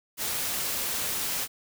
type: noise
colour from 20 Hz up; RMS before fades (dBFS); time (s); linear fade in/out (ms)
white; -30; 0.17-1.48; 50
effects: none